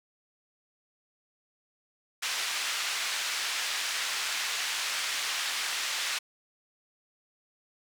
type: band-pass noise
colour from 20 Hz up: pink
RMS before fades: -32 dBFS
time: 2.22-6.19 s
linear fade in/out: 10 ms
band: 1700 to 6800 Hz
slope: 12 dB/octave
effects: none